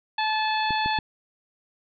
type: harmonic tone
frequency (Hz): 867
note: A5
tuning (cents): -26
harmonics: 1 / 2 / 3 / 4 / 5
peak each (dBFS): -24 / -30 / -32 / -33 / -34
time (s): 0.18-0.99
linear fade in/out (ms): 5
type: clicks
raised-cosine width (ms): 3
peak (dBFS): -20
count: 3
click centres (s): 0.707 / 0.86 / 0.988
effects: none